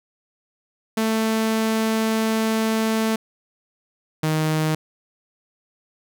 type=tone pair in turn; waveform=sawtooth; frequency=221.5 / 156.25 Hz; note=A3 / D#3; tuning=+12 / +8 cents; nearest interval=tritone; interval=604 cents; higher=first; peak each=-15 dBFS; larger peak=neither; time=0.97-3.16 / 4.23-4.75 s; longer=first; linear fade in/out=5 ms; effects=none